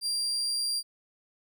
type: tone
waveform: 35% pulse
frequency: 4757 Hz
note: D8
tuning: 21 cents sharp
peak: -26 dBFS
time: 0.01-0.83 s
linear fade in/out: 50 ms
effects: none